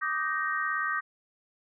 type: chord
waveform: sine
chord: Eb major seventh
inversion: third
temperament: just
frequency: 1166.7 / 1244.5 / 1555.6 / 1866.8 Hz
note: D6 / Eb6 / G6 / Bb6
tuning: -12 / 0 / -14 / +2 cents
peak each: -34 / -33 / -32 / -32 dBFS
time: 0.01-1.01 s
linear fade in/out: 20 ms
effects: none